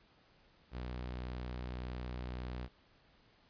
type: tone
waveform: sawtooth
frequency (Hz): 61.74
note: B1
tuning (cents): 0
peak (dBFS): -36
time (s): 0.71-2.69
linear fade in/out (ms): 50
effects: pink hiss -67 dBFS RMS until 3.49 s + resampled to 11025 Hz